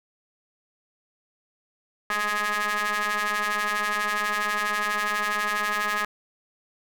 sawtooth ring-modulated tone, 207.7 Hz, G#3, in tune, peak -17 dBFS, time 2.1-6.05 s, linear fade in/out 2 ms, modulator 1460 Hz, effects none

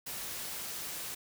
white noise, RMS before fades -40 dBFS, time 0.06-1.15 s, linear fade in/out 10 ms, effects none

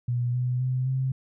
sine tone with pitch steps, 121.7 / 124.9 / 128.19 / 131.57 Hz, B2 / B2 / C3 / C3, -25 / +20 / -35 / +10 cents, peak -23 dBFS, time 0.08-1.12 s, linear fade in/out 5 ms, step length 260 ms, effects none

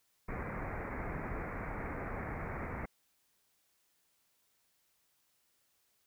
pink low-pass noise, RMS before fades -40 dBFS, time 0.28-2.86 s, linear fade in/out 10 ms, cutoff 2300 Hz, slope 96 dB/octave, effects white hiss -75 dBFS RMS until 6.06 s

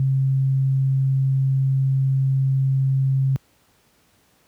sine tone, 134.2 Hz, C3, 44 cents sharp, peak -16 dBFS, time 0-3.36 s, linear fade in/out 0 ms, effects pink hiss -60 dBFS RMS until 4.47 s + high-pass 60 Hz 12 dB/octave

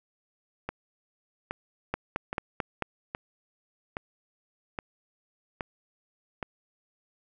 two click trains, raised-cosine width 0.5 ms, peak -13 / -17 dBFS, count 5 / 8, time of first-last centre 1.94-2.823 / 0.69-6.428 s, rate 4.53 / 1.22 Hz, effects none

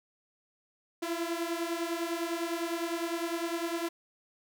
sawtooth beating tone pair, 332.9 / 342.8 Hz, E4 / F4, +17 / -32 cents, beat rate 9.9 Hz, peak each -30 / -31 dBFS, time 1.02-3.89 s, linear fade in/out 10 ms, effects none

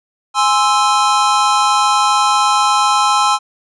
square chord, Ab augmented, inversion none, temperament equal, 830.6 / 1046.5 / 1318.5 Hz, Ab5 / C6 / E6, 0 / 0 / 0 cents, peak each -16 dBFS, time 0.34-3.39 s, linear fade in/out 50 ms, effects resampled to 22050 Hz

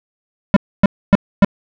square tone bursts, 199.6 Hz, G3, 32 cents sharp, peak -5 dBFS, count 4, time 0.54-1.446 s, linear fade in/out 0 ms, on 24 ms, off 270 ms, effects low-pass 2000 Hz 12 dB/octave

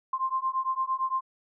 sine beating tone pair, 1046.5 / 1055.3 Hz, C6 / C6, 0 / +14 cents, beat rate 8.8 Hz, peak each -29 dBFS, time 0.13-1.21 s, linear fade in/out 5 ms, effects none

